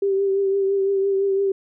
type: tone with vibrato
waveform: sine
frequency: 392 Hz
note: G4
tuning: in tune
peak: -17 dBFS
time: 0.02-1.52 s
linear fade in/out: 5 ms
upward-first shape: triangle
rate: 5.9 Hz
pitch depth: 34 cents each way
effects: none